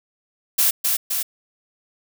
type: noise with echo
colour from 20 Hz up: blue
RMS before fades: -17 dBFS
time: 0.58-0.71 s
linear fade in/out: 10 ms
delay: 260 ms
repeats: 2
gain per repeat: -3 dB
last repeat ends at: 1.23 s
effects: none